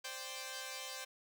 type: chord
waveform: 5% pulse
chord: C suspended second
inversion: none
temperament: equal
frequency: 523.3 / 587.3 / 784 Hz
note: C5 / D5 / G5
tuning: 0 / 0 / 0 cents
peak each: -34 / -38 / -36 dBFS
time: 0.04-1.05 s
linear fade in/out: 10 ms
effects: none